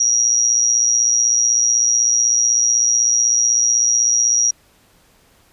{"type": "tone with amplitude modulation", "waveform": "sine", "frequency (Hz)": 5720, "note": "F8", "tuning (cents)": 41, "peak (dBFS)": -9, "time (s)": [0, 4.51], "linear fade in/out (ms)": 5, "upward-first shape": "sine", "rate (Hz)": 116, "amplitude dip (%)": 75, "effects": ["pink hiss -54 dBFS RMS until 5.52 s", "resampled to 32000 Hz"]}